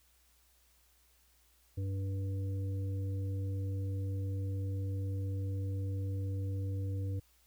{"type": "harmonic tone", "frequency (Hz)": 97, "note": "G2", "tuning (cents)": -18, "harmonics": [1, 3, 5], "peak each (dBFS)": [-33, -46, -49], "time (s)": [1.77, 7.2], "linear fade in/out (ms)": 10, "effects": ["added 60 Hz sine -69 dBFS peak until 7.46 s", "white hiss -69 dBFS RMS until 7.46 s"]}